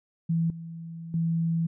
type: tone with level steps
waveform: sine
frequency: 165.5 Hz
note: E3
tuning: 7 cents sharp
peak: -22 / -36 / -23 dBFS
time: 0.29-1.67 s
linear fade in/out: 10 ms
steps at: 0.5 / 1.14 s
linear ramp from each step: 2 ms
effects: none

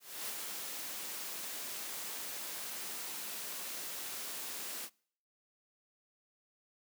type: noise with ADSR envelope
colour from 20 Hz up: white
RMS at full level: -39 dBFS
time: 0-4.9 s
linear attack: 290 ms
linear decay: 22 ms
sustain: -3 dB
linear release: 61 ms
effects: noise-tail reverb RT60 0.6 s tail -26 dB re dry + high-pass 200 Hz 12 dB/octave

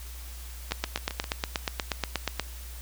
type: two click trains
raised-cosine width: 0.2 ms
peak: -9 / -17 dBFS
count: 15 / 5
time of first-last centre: 0.72-2.397 / 0.71-1.241 s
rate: 8.35 / 7.53 Hz
effects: added 60 Hz sine -39 dBFS peak until 2.81 s + white hiss -47 dBFS RMS until 2.81 s

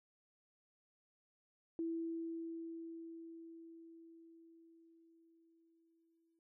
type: tone with exponential decay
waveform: sine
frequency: 330.3 Hz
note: E4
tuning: 4 cents sharp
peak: -36 dBFS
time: 1.79-6.39 s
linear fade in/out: 1 ms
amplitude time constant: 1000 ms
effects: none

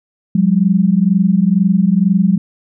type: tone pair together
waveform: sine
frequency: 179.3 / 201.4 Hz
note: F3 / G3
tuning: +46 / +47 cents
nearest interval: major second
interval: 201 cents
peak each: -12 dBFS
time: 0.35-2.38 s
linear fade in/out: 5 ms
effects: none

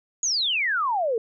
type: exponential sweep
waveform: sine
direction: down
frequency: 6870 to 431.1 Hz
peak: -21 dBFS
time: 0.23-1.18 s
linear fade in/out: 2 ms
effects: none

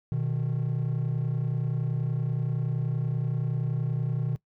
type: tone pair together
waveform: triangle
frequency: 123.47 / 154.03 Hz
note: B2 / D#3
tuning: 0 / -17 cents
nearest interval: major third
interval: 383 cents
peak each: -25 / -26 dBFS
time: 0.12-4.36 s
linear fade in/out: 0 ms
effects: noise-tail reverb RT60 0.1 s tail -20 dB re dry + tanh soft clip ceiling -19 dBFS

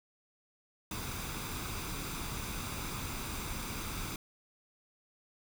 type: noise with comb filter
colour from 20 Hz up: pink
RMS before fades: -39 dBFS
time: 0.91-4.16 s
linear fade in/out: 2 ms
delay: 0.82 ms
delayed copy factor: +0.5
effects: none

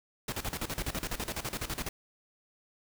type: noise with tremolo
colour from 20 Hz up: pink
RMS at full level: -34 dBFS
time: 0.28-1.89 s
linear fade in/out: 5 ms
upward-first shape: square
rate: 12 Hz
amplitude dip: 80%
effects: none

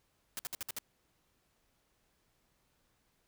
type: noise bursts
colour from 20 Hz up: white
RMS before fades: -39 dBFS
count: 6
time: 0.37-0.786 s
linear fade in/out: 0 ms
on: 21 ms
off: 58 ms
effects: pink hiss -75 dBFS RMS until 3.27 s

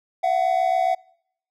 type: tone pair together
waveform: triangle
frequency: 677 / 744.1 Hz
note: E5 / F#5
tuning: +46 / +10 cents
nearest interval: major second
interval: 164 cents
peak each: -20 / -18 dBFS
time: 0.23-0.95 s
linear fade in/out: 10 ms
effects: noise-tail reverb RT60 0.7 s tail -25 dB re dry

